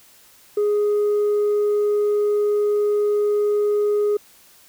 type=tone; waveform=sine; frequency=415.3 Hz; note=G#4; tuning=in tune; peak=-14 dBFS; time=0.57-4.17 s; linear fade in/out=5 ms; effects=tanh soft clip ceiling -15 dBFS + white hiss -51 dBFS RMS until 4.68 s